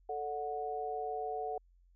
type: harmonic tone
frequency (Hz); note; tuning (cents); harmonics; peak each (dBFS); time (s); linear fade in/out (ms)
146.83; D3; 0; 3 / 4 / 5; -39 / -47 / -37; 0.09-1.58; 5
effects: added 44 Hz sine -62 dBFS peak until 1.95 s